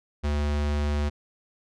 square tone, 73.42 Hz, D2, in tune, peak -24 dBFS, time 0.23-1.1 s, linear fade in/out 20 ms, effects low-pass 6000 Hz 12 dB/octave

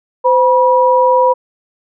sine tone pair together, 513.8 / 970 Hz, C5 / B5, -32 / -31 cents, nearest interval major seventh, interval 1101 cents, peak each -10 dBFS, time 0.24-1.34 s, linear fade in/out 20 ms, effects none

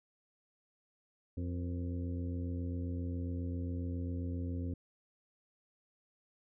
harmonic tone with a mistuned harmonic, 87.4 Hz, F2, 2 cents sharp, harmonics 1 / 2 / 3 / 4 / 5 / 6, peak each -36 / -46 / -41 / -52 / -52 / -54 dBFS, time 1.37-4.74 s, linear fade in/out 5 ms, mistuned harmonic 5, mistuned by +72 cents, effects none

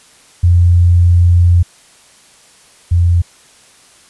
sine tone pair in turn, 87.31 / 86.56 Hz, F2 / F2, 0 / -15 cents, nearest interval unison, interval 15 cents, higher first, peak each -5 / -7 dBFS, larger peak first, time 0.43-1.63 / 2.91-3.22 s, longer first, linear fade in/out 10 ms, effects white hiss -45 dBFS RMS until 4.09 s + resampled to 24000 Hz

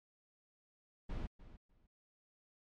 brown noise with echo, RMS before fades -40 dBFS, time 1.09-1.27 s, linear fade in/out 10 ms, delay 300 ms, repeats 2, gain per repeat -15 dB, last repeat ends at 1.87 s, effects low-pass 4000 Hz 12 dB/octave + MP3 64 kbps

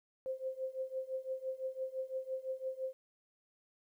sine tone with tremolo, 523.3 Hz, C5, in tune, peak -33 dBFS, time 0.26-2.93 s, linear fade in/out 0 ms, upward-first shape triangle, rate 5.9 Hz, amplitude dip 95%, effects 12-bit

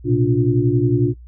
sine tone cluster, 117 / 128.1 / 292.1 / 355.2 Hz, A#2 / C3 / D4 / F4, +7 / -36 / -9 / +29 cents, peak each -19 dBFS, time 0.04-1.14 s, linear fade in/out 50 ms, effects noise-tail reverb RT60 0.1 s tail -19 dB re dry + added 60 Hz sine -37 dBFS peak until 1.27 s

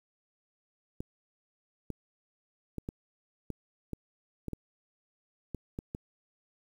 clicks, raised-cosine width 3 ms, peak -23 dBFS, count 11, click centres 1.005 / 1.903 / 2.783 / 2.889 / 3.503 / 3.933 / 4.483 / 4.533 / 5.547 / 5.789 / 5.949 s, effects 9-bit

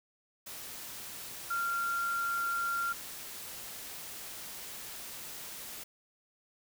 sine tone in noise, 1383 Hz, F6, 17 cents flat, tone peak -30 dBFS, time 1.5-2.93 s, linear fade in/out 10 ms, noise white, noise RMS -44 dBFS, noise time 0.46-5.84 s, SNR +11 dB, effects none

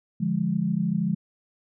sine chord, D diminished, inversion none, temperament equal, 146.83 / 174.61 / 207.7 Hz, D3 / F3 / Ab3, 0 / 0 / 0 cents, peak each -30 / -25 / -26 dBFS, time 0.2-1.15 s, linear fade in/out 10 ms, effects none

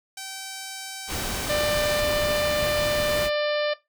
5% pulse tone, 772 Hz, G5, 27 cents flat, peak -22 dBFS, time 0.17-2 s, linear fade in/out 5 ms
pink noise, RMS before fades -30 dBFS, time 1.07-3.3 s, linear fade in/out 50 ms
harmonic tone, 595 Hz, D5, 22 cents sharp, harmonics 1 / 2 / 3 / 4 / 5 / 6 / 7 / 8 / 9, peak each -23 / -33 / -32 / -35 / -37 / -38 / -38 / -41 / -46 dBFS, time 1.49-3.74 s, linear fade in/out 10 ms
effects noise-tail reverb RT60 0.2 s tail -18 dB re dry

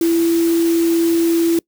sine tone in noise, 334.3 Hz, E4, 24 cents sharp, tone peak -12 dBFS, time 0.01-1.59 s, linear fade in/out 2 ms, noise white, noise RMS -29 dBFS, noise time 0.01-1.59 s, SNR +14 dB, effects noise-tail reverb RT60 0.1 s tail -25 dB re dry

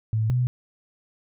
sine tone pair in turn, 110 / 124.51 Hz, A2 / B2, 0 / +15 cents, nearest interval major second, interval 215 cents, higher second, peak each -20 / -19 dBFS, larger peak second, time 0.13-0.3 / 0.3-0.47 s, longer neither, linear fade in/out 0 ms, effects none

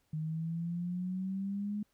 sine exponential sweep, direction up, 154.2 to 210 Hz, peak -33 dBFS, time 0.13-1.83 s, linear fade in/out 5 ms, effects pink hiss -75 dBFS RMS until 1.93 s

